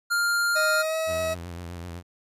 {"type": "tone", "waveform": "square", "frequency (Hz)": 1401, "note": "F6", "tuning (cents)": 5, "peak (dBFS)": -22, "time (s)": [0.1, 0.83], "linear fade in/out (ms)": 20}
{"type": "tone with pitch glide", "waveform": "40% pulse", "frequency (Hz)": [622.3, 641.3], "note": ["D#5", "E5"], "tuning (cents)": [0, -48], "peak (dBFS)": -24, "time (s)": [0.55, 1.35], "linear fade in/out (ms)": 20, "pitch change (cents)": 52, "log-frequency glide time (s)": [0.76, 0.96]}
{"type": "tone with vibrato", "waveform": "sawtooth", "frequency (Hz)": 86.6, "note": "F2", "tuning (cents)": -14, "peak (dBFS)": -31, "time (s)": [1.06, 2.03], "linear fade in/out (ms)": 50, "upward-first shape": "sine", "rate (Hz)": 7.8, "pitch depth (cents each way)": 55}
{"effects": ["resampled to 32000 Hz"]}